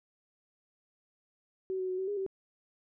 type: tone with pitch steps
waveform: sine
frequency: 377.7 / 372.3 / 369.3 / 379.4 / 409.1 / 384.8 Hz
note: F#4 / F#4 / F#4 / F#4 / G#4 / G4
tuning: +36 / +11 / -3 / +43 / -26 / -32 cents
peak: -31 dBFS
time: 1.7-2.264 s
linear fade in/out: 0 ms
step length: 94 ms
effects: none